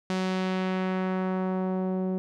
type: tone with low-pass filter sweep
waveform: sawtooth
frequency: 186.7 Hz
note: F#3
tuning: 16 cents sharp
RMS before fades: -28 dBFS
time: 0.1-2.18 s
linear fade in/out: 0 ms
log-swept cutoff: 5800 to 480 Hz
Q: 0.91
effects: none